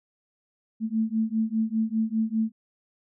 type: beating tone pair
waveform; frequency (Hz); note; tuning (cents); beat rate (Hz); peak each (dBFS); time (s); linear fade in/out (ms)
sine; 219.1 / 224.1; A3 / A3; -7 / +32; 5; -26; 0.8-2.52; 50
effects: none